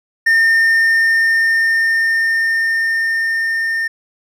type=tone with level ramp; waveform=triangle; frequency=1815 Hz; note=A#6; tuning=47 cents flat; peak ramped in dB=-7 to -14 dBFS; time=0.26-3.88 s; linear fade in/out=10 ms; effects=none